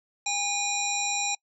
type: harmonic tone with a mistuned harmonic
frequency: 815 Hz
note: G#5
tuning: 33 cents flat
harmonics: 1 / 3 / 5 / 7 / 9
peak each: -32 / -31 / -33 / -33 / -32 dBFS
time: 0.26-1.35 s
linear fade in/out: 5 ms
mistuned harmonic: 5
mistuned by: -48 cents
effects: noise-tail reverb RT60 0.1 s tail -26 dB re dry

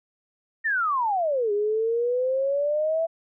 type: exponential two-way sweep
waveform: sine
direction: down then up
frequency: 1864.7 to 405.9 to 665 Hz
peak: -21 dBFS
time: 0.64-3.07 s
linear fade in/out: 20 ms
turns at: 1.52 s
effects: none

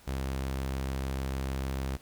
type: tone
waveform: sawtooth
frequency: 66.7 Hz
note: C2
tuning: 34 cents sharp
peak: -27 dBFS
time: 0.07-1.97 s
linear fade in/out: 10 ms
effects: pink hiss -57 dBFS RMS until 2.01 s

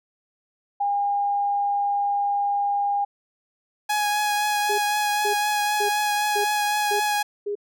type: tone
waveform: sine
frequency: 809 Hz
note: G#5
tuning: 46 cents flat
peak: -20 dBFS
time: 0.8-3.05 s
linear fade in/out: 10 ms
type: tone with vibrato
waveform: sawtooth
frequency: 834 Hz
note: G#5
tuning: 7 cents sharp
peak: -17 dBFS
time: 3.89-7.23 s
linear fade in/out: 10 ms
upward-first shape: triangle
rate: 3.9 Hz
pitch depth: 18 cents each way
type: tone bursts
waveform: sine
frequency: 410 Hz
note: G#4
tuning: 22 cents flat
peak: -24 dBFS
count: 6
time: 4.69-7.554 s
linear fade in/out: 10 ms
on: 94 ms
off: 460 ms
effects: none

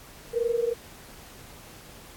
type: tone pair together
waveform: sine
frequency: 461.8 / 484.4 Hz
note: A#4 / B4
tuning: -16 / -34 cents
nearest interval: minor second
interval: 82 cents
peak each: -25 / -27 dBFS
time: 0.33-0.74 s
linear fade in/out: 20 ms
effects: pink hiss -48 dBFS RMS until 2.16 s + AAC 64 kbps

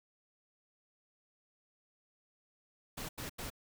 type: noise bursts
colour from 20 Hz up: pink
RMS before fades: -42 dBFS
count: 3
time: 2.97-3.502 s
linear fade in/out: 10 ms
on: 120 ms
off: 86 ms
effects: none

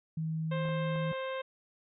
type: tone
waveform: sine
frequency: 159.6 Hz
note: D#3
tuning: 44 cents sharp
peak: -31 dBFS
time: 0.17-1.12 s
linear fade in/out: 5 ms
type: harmonic tone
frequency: 527 Hz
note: C5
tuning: 12 cents sharp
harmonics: 1 / 2 / 3 / 4 / 5 / 6 / 7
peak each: -35 / -41 / -45 / -47 / -49 / -51 / -52 dBFS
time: 0.51-1.42 s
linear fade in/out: 10 ms
type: clicks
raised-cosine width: 1 ms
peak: -35 dBFS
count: 4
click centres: 0.654 / 0.688 / 0.959 / 1.13 s
effects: none

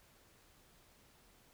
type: silence
effects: pink hiss -66 dBFS RMS until 1.53 s

